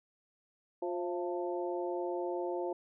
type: harmonic tone with a mistuned harmonic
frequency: 177 Hz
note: F3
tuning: 23 cents sharp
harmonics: 2 / 3 / 4 / 5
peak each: -35 / -39 / -41 / -43 dBFS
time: 0.82-2.73 s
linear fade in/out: 5 ms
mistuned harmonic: 4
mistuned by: -62 cents
effects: none